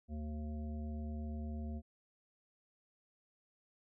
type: harmonic tone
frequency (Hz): 75.7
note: D#2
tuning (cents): -47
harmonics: 1 / 3 / 5 / 7 / 9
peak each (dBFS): -40 / -44 / -57 / -59 / -56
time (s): 0.08-1.82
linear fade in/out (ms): 50
effects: none